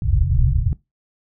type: low-pass noise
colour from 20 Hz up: white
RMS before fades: -17 dBFS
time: 0.02-0.73 s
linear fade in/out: 2 ms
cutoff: 140 Hz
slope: 96 dB/octave
effects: noise-tail reverb RT60 0.2 s tail -20 dB re dry